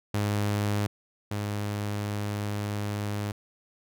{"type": "tone pair in turn", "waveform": "sawtooth", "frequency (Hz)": [103.3, 103.3], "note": ["G#2", "G#2"], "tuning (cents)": [-9, -9], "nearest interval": "unison", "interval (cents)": 0, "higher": "neither", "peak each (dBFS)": [-21, -25], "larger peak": "first", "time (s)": [[0.14, 0.87], [1.31, 3.32]], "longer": "second", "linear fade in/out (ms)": 5, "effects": []}